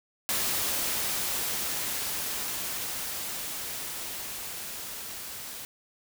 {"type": "noise with level ramp", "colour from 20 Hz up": "white", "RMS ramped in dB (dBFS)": [-28, -40], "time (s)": [0.29, 5.65], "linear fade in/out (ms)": 0, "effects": []}